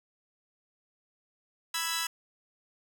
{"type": "chord", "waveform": "10% pulse", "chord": "E major", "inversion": "second", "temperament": "equal", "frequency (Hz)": [987.8, 1318.5, 1661.2], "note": ["B5", "E6", "G#6"], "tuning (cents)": [0, 0, 0], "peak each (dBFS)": -26, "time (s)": [1.74, 2.07], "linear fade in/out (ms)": 5, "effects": []}